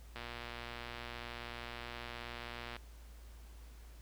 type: click train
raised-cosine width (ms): 0.3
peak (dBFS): -28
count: 311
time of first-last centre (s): 0.16-2.765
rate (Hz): 119
effects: added 56 Hz sine -51 dBFS peak until 4.01 s + pink hiss -63 dBFS RMS until 4.01 s